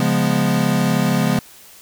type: chord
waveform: square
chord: C# dominant seventh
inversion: none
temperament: equal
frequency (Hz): 138.59 / 174.61 / 207.7 / 246.9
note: C#3 / E#3 / G#3 / B3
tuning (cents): 0 / 0 / 0 / 0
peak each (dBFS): -22 / -21 / -21 / -22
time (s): 0-1.39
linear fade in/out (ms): 2
effects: white hiss -44 dBFS RMS until 1.81 s